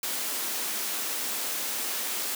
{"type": "high-pass noise", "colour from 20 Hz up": "white", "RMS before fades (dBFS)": -31, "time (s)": [0.03, 2.35], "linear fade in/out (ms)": 2, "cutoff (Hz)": 200, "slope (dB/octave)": 48, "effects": []}